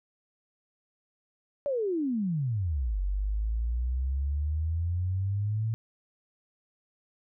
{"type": "exponential two-way sweep", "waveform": "sine", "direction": "down then up", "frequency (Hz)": [589, 46.45, 113.8], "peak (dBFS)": -26, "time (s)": [1.66, 5.74], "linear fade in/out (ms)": 0, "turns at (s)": 3, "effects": []}